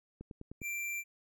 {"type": "click train", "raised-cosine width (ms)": 3, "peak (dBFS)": -32, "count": 5, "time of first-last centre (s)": [0.21, 0.617], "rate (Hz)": 9.82}
{"type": "tone", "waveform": "square", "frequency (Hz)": 2356, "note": "D7", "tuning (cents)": 5, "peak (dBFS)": -36, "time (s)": [0.61, 1.04], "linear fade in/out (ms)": 50}
{"effects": []}